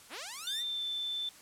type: linear sweep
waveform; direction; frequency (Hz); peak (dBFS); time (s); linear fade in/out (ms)
5% pulse; up; 180 to 2031; -29; 0.09-0.64; 50
type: tone with pitch glide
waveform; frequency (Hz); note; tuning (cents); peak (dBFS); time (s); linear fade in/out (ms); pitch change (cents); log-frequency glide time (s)
sine; 3582 to 3535; A7 to A7; +30 to +7; -33; 0.47-1.29; 2; -23; 0.64-0.84
effects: white hiss -55 dBFS RMS until 1.41 s + low-pass 11000 Hz 12 dB/octave